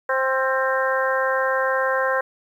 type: harmonic tone with a mistuned harmonic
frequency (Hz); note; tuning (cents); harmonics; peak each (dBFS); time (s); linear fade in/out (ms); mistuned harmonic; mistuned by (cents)
263.2; C4; +10; 2 / 3 / 4 / 5 / 6 / 7; -22 / -30 / -25 / -30 / -25 / -29; 0.09-2.21; 5; 5; +27
effects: 9-bit